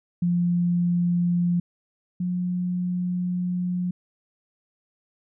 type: tone pair in turn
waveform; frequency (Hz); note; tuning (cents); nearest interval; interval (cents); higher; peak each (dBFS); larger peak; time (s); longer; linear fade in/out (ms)
sine; 174.61 / 179.21; F3 / F3; 0 / +45; unison; 45; second; -19 / -23; first; 0.22-1.6 / 2.2-3.91; second; 5
effects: none